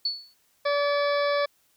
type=tone with exponential decay; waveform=sine; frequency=4435 Hz; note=C#8; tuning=in tune; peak=-21 dBFS; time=0.05-0.34 s; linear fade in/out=5 ms; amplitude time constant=63 ms
type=harmonic tone; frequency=575 Hz; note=D5; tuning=37 cents flat; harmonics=1 / 2 / 3 / 4 / 6 / 7 / 8 / 9; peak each=-23 / -29 / -33 / -35 / -39 / -40 / -41 / -42 dBFS; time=0.65-1.46 s; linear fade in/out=10 ms
effects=white hiss -66 dBFS RMS until 1.76 s